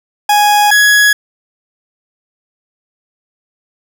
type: tone pair in turn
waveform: 40% pulse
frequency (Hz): 830.6 / 1674.7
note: G#5 / G#6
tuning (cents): 0 / +14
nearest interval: octave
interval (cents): 1214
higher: second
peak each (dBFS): -6 / -5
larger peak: second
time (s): 0.29-0.71 / 0.71-1.13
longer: neither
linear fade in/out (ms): 5
effects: none